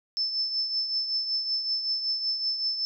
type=tone with tremolo; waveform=sine; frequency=5274 Hz; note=E8; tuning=in tune; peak=-23 dBFS; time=0.17-2.85 s; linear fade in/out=0 ms; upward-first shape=triangle; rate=5.3 Hz; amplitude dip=60%; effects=none